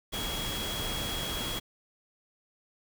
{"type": "tone in noise", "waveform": "sine", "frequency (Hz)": 3314, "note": "G#7", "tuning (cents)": -4, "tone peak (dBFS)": -36, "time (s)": [0.12, 1.6], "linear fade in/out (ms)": 20, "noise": "pink", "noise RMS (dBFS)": -35, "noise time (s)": [0.12, 1.6], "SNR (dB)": -4, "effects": []}